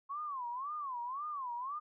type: tone with vibrato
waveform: sine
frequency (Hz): 1076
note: C6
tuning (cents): +48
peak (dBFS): -37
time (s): 0.09-1.8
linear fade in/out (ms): 20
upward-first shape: sine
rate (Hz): 1.9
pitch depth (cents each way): 220
effects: none